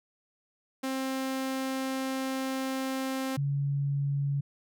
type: tone pair in turn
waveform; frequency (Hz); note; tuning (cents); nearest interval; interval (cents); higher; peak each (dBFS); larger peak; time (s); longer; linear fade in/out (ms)
sawtooth / sine; 264.7 / 140.91; C4 / C#3; +20 / +29; major seventh; 1091; first; -26; neither; 0.83-3.37 / 3.37-4.41; first; 10
effects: none